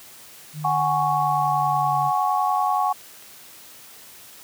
sine tone with pitch glide, 152.2 to 142.83 Hz, D#3 to D3, -38 to -48 cents, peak -29 dBFS, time 0.53-2.12 s, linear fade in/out 50 ms, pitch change -110 cents, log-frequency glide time 0.75-1.99 s
sine chord, F# suspended second, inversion none, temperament equal, 740 / 830.6 / 1108.7 Hz, F#5 / G#5 / C#6, 0 / 0 / 0 cents, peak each -23 dBFS, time 0.64-2.93 s, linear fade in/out 10 ms
clicks, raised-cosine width 0.2 ms, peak -30 dBFS, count 2, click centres 3.01 / 3.225 s
effects white hiss -45 dBFS RMS until 4.43 s + high-pass 80 Hz 12 dB/octave

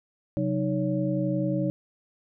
sine tone cluster, 133.3 / 184.5 / 309.4 / 563 Hz, C3 / F#3 / D#4 / C#5, +33 / -5 / -10 / +27 cents, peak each -29 / -29 / -28 / -31 dBFS, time 0.37-1.7 s, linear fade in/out 0 ms, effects none

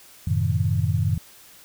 sine chord, F# diminished seventh, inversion none, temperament equal with one note detuned, 92.5 / 110 / 130.81 / 157.28 Hz, F#2 / A2 / C3 / Eb3, 0 / 0 / 0 / +19 cents, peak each -23 / -24 / -27 / -26 dBFS, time 0.27-1.18 s, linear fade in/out 5 ms, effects white hiss -49 dBFS RMS until 1.64 s

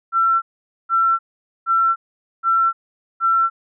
sine tone bursts, 1348 Hz, E6, 38 cents sharp, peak -13 dBFS, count 5, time 0.12-3.5 s, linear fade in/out 50 ms, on 300 ms, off 470 ms, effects none

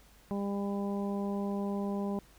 harmonic tone, 200.3 Hz, G3, 38 cents sharp, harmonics 1 / 2 / 3 / 4 / 5, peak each -32 / -38 / -42 / -44 / -46 dBFS, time 0.31-2.19 s, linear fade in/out 0 ms, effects added 50 Hz sine -61 dBFS peak until 2.38 s + pink hiss -61 dBFS RMS until 2.38 s

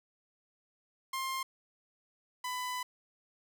sawtooth tone pair in turn, 1059 / 999.6 Hz, C6 / B5, +21 / +21 cents, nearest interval minor second, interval 100 cents, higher first, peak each -30 / -31 dBFS, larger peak first, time 1.13-1.43 / 2.44-2.83 s, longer second, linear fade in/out 5 ms, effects none

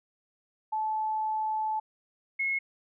sine tone pair in turn, 868 / 2172 Hz, A5 / C#7, -24 / -36 cents, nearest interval octave + major third, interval 1588 cents, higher second, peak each -27 / -26 dBFS, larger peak second, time 0.72-1.8 / 2.39-2.59 s, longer first, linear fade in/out 10 ms, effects none

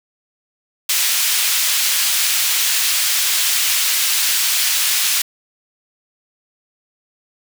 pink high-pass noise, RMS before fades -17 dBFS, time 0.89-5.22 s, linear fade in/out 5 ms, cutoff 2700 Hz, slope 12 dB/octave, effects none

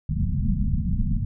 pink low-pass noise, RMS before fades -23 dBFS, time 0.09-1.25 s, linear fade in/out 5 ms, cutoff 230 Hz, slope 96 dB/octave, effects none

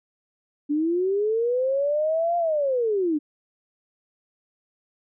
sine linear two-way sweep, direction up then down, 286 to 698.5 to 286 Hz, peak -20 dBFS, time 0.69-3.19 s, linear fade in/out 20 ms, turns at 2.37 s, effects none

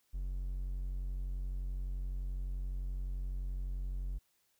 triangle tone, 45.83 Hz, F#1, 16 cents flat, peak -33 dBFS, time 0.13-4.19 s, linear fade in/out 20 ms, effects white hiss -75 dBFS RMS until 4.59 s

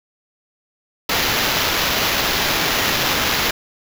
white noise with sample-and-hold, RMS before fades -19 dBFS, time 1.09-3.51 s, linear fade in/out 5 ms, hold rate 8820 Hz, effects none

